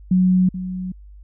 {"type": "tone with echo", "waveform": "sine", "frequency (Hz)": 184.1, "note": "F#3", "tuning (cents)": -8, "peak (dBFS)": -12, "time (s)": [0.11, 0.49], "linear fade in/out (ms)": 5, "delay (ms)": 430, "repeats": 1, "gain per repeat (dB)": -12, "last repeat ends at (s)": 0.92, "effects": ["added 50 Hz sine -39 dBFS peak until 1.23 s"]}